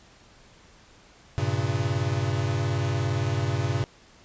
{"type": "chord", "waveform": "square", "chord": "G diminished", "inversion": "none", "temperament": "equal with one note detuned", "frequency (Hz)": [98, 116.54, 135.43], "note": ["G2", "Bb2", "Db3"], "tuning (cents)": [0, 0, -40], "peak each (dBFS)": -29, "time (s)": [1.38, 3.84], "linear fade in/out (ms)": 0, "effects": ["pink hiss -54 dBFS RMS until 4.24 s", "resampled to 16000 Hz"]}